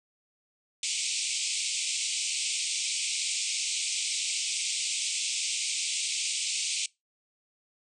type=band-pass noise; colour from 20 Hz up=white; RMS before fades=-31 dBFS; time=0.83-6.86 s; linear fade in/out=2 ms; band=2200 to 8800 Hz; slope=96 dB/octave; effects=noise-tail reverb RT60 0.2 s tail -23 dB re dry